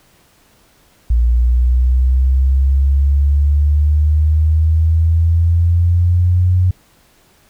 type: linear sweep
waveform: sine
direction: up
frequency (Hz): 58.27 to 91.4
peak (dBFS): -9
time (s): 1.1-6.71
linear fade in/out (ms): 5
effects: pink hiss -52 dBFS RMS until 7.49 s